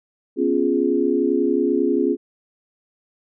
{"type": "chord", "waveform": "sine", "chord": "C# dominant seventh", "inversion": "third", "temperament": "equal with one note detuned", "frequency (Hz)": [246.9, 277.2, 349.2, 417], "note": ["B3", "C#4", "E#4", "G#4"], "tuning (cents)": [0, 0, 0, 7], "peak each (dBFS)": [-24, -21, -21, -22], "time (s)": [0.36, 2.17], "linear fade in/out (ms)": 50, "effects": []}